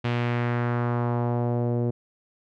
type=tone with low-pass filter sweep; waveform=sawtooth; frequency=120 Hz; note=B2; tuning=49 cents flat; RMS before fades=-25 dBFS; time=0.04-1.91 s; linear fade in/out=10 ms; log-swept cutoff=3000 to 450 Hz; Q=1.6; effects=none